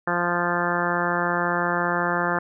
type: harmonic tone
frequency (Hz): 174.5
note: F3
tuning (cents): -1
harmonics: 1 / 2 / 3 / 4 / 5 / 6 / 7 / 8 / 9 / 10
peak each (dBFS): -30 / -30 / -30 / -30 / -30 / -30 / -30 / -30 / -30 / -30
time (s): 0.07-2.39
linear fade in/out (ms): 5
effects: none